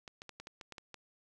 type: clicks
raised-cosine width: 0.2 ms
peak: -29 dBFS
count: 9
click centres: 0.078 / 0.219 / 0.293 / 0.4 / 0.471 / 0.612 / 0.723 / 0.782 / 0.943 s
effects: none